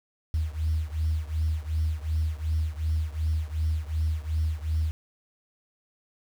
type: beating tone pair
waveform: sine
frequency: 77.78 / 80.48 Hz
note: D#2 / E2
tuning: 0 / -41 cents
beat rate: 2.7 Hz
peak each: -26 / -28 dBFS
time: 0.34-4.91 s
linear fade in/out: 0 ms
effects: tanh soft clip ceiling -18 dBFS + 8-bit